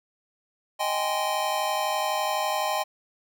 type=chord; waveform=square; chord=Ab major seventh; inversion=second; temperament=just; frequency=623 / 778.7 / 830.6 / 1038.3 Hz; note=Eb5 / G5 / Ab5 / C6; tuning=+2 / -12 / 0 / -14 cents; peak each=-31 dBFS; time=0.79-2.84 s; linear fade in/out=20 ms; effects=none